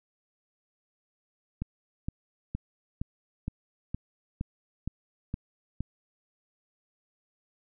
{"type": "click train", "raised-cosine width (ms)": 5, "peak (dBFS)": -19, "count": 10, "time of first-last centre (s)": [1.62, 5.806], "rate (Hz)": 2.15, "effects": []}